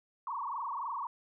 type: tone with frequency modulation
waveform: sine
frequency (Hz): 1030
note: C6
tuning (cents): -28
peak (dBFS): -34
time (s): 0.27-1.07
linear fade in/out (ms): 2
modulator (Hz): 23.5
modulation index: 5.2
effects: none